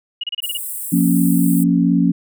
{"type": "tone bursts", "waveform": "sine", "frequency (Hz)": 2889, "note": "F#7", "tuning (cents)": -42, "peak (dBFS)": -20, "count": 7, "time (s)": [0.21, 0.572], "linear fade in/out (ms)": 5, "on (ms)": 26, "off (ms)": 30}
{"type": "high-pass noise", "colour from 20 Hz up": "pink", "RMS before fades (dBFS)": -27, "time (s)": [0.42, 1.64], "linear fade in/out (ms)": 10, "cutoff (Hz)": 8000, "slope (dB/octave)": 96}
{"type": "chord", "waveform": "sine", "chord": "Bb minor", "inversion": "second", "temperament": "equal with one note detuned", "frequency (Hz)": [176.03, 233.1, 277.2], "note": ["F3", "Bb3", "Db4"], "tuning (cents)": [14, 0, 0], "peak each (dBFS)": [-15, -18, -16], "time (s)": [0.92, 2.12], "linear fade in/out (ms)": 10}
{"effects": []}